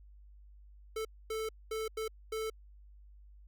square tone bursts at uneven times, 440 Hz, A4, in tune, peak -35 dBFS, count 5, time 0.96-1.05 / 1.3-1.49 / 1.71-1.88 / 1.97-2.08 / 2.32-2.5 s, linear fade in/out 5 ms, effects added 50 Hz sine -53 dBFS peak until 3.47 s

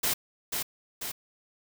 white noise with echo, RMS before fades -27 dBFS, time 0.03-0.14 s, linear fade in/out 10 ms, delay 490 ms, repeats 2, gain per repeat -4 dB, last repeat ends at 1.12 s, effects none

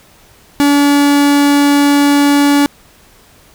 45% pulse tone, 286.2 Hz, D4, 45 cents flat, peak -7 dBFS, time 0.6-2.66 s, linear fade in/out 0 ms, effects pink hiss -45 dBFS RMS until 3.54 s

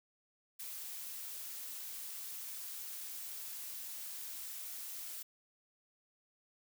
blue noise, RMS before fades -45 dBFS, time 0.59-5.23 s, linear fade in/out 10 ms, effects none

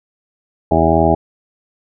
harmonic tone, 81.5 Hz, E2, 19 cents flat, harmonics 1 / 2 / 3 / 4 / 5 / 7 / 8 / 9 / 10, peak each -19 / -19 / -20 / -18 / -19 / -21 / -16 / -22 / -17 dBFS, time 0.71-1.15 s, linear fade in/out 5 ms, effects none

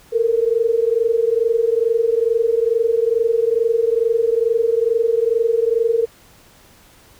sine tone pair together, 448.6 / 470.9 Hz, A4 / A#4, +34 / +18 cents, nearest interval minor second, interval 84 cents, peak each -17 dBFS, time 0.12-6.06 s, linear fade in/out 20 ms, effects pink hiss -49 dBFS RMS until 7.19 s

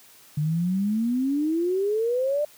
sine exponential sweep, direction up, 146.2 to 605 Hz, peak -21 dBFS, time 0.37-2.45 s, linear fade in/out 5 ms, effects white hiss -52 dBFS RMS until 2.57 s + high-pass 80 Hz 12 dB/octave

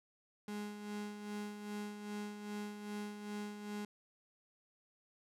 35% pulse tone with tremolo, 207.7 Hz, G#3, in tune, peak -38 dBFS, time 0.48-3.85 s, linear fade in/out 2 ms, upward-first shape sine, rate 2.5 Hz, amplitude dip 55%, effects low-pass 12000 Hz 12 dB/octave

